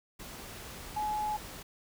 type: tone in noise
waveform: sine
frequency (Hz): 847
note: G#5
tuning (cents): +34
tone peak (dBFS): -30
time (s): 0.96-1.37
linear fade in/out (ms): 10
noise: pink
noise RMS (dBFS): -45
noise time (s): 0.19-1.63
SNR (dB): +12
effects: none